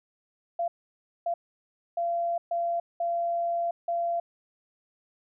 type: tone bursts at uneven times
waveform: sine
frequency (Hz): 685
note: F5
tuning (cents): -34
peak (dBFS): -25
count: 6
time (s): 0.59-0.68 / 1.26-1.34 / 1.97-2.38 / 2.51-2.8 / 3-3.71 / 3.88-4.2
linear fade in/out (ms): 5
effects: none